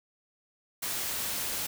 white noise, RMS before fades -33 dBFS, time 0.82-1.67 s, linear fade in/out 10 ms, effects none

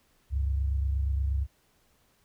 sine tone pair together, 68.7 / 97.16 Hz, C#2 / G2, -15 / -15 cents, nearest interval tritone, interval 600 cents, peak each -25 / -35 dBFS, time 0.3-1.47 s, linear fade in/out 50 ms, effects pink hiss -67 dBFS RMS until 2.24 s

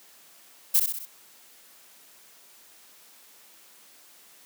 violet noise with echo, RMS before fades -19 dBFS, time 0.74-0.8 s, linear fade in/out 10 ms, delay 64 ms, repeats 4, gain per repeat -5 dB, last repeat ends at 1.056 s, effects white hiss -54 dBFS RMS until 4.45 s + high-pass 200 Hz 12 dB/octave

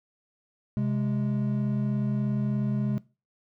triangle tone pair together, 130.94 / 207.7 Hz, C3 / G#3, +2 / 0 cents, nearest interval minor sixth, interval 798 cents, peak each -25 dBFS, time 0.77-2.98 s, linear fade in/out 0 ms, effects noise-tail reverb RT60 0.3 s tail -20 dB re dry

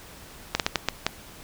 slowing click train, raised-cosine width 0.2 ms, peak -4 dBFS, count 6, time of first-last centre 0.55-1.066 s, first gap 48 ms, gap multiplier 1.39, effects pink hiss -46 dBFS RMS until 1.43 s

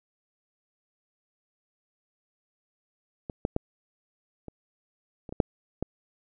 clicks, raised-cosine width 2 ms, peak -21 / -12 / -12 / -26 / -27 / -22 / -6 / -15 dBFS, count 8, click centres 3.298 / 3.451 / 3.564 / 4.483 / 5.292 / 5.325 / 5.402 / 5.826 s, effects none

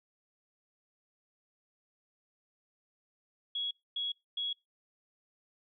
sine tone bursts, 3336 Hz, G#7, 7 cents sharp, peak -32 dBFS, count 3, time 3.55-4.53 s, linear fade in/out 5 ms, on 160 ms, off 250 ms, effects noise-tail reverb RT60 0.2 s tail -24 dB re dry

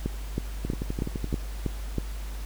two click trains, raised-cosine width 3 ms, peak -17 / -14 dBFS, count 9 / 7, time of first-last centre 0.65-1.328 / 0.06-1.983 s, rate 11.8 / 3.12 Hz, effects added 50 Hz sine -32 dBFS peak until 2.45 s + pink hiss -46 dBFS RMS until 2.45 s

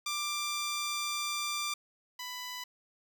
10% pulse tone pair in turn, 1183 / 994.8 Hz, D6 / B5, +12 / +12 cents, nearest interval minor third, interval 300 cents, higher first, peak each -24 / -30 dBFS, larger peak first, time 0.06-1.74 / 2.19-2.64 s, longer first, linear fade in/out 5 ms, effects none

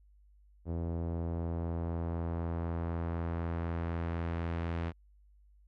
sawtooth tone with low-pass filter sweep, 84 Hz, E2, 33 cents sharp, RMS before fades -35 dBFS, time 0.65-4.93 s, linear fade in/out 50 ms, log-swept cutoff 540 to 2500 Hz, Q 0.92, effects added 50 Hz sine -59 dBFS peak until 5.67 s

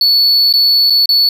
triangle tone with dropouts, 4435 Hz, C#8, in tune, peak -6 dBFS, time 0.01-1.29 s, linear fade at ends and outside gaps 2 ms, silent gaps 0.527-0.537 / 0.899-0.904 / 1.058-1.09 s, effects none

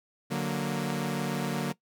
sawtooth chord, D augmented, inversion none, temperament equal, 146.83 / 185 / 233.1 Hz, D3 / F#3 / A#3, 0 / 0 / 0 cents, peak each -29 dBFS, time 0.3-1.73 s, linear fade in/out 20 ms, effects noise-tail reverb RT60 0.1 s tail -19 dB re dry

